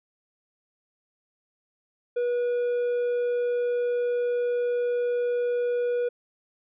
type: tone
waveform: triangle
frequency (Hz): 485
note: B4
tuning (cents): -31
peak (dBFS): -21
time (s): 2.16-6.09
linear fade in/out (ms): 10
effects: resampled to 8000 Hz